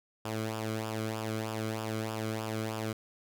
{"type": "tone with flanger", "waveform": "sawtooth", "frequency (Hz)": 110, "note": "A2", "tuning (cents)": 0, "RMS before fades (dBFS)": -35, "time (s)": [0.25, 2.93], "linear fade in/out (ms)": 5, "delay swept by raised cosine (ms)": [0.48, 1.14], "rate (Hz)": 3.2, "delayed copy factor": -0.65, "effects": []}